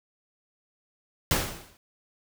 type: noise with exponential decay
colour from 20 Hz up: pink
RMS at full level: -21 dBFS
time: 1.31-1.77 s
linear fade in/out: 1 ms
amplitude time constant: 100 ms
effects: none